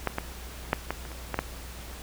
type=clicks; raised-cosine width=0.5 ms; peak=-10 / -13 / -7 / -13 / -26 / -26 / -13 / -10 dBFS; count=8; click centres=0.073 / 0.184 / 0.731 / 0.906 / 1.052 / 1.117 / 1.343 / 1.39 s; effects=added 60 Hz sine -41 dBFS peak until 2.02 s + pink hiss -44 dBFS RMS until 2.02 s